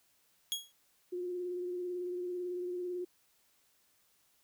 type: tone with exponential decay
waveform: sawtooth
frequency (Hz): 3313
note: G#7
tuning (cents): -5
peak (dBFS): -26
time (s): 0.52-0.72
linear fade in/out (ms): 0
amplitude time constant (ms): 43
type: tone with vibrato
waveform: sine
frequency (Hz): 357.6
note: F4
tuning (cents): +41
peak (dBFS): -35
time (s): 1.12-3.05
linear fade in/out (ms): 10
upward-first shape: sine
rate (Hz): 18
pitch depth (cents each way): 25
effects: white hiss -71 dBFS RMS until 4.43 s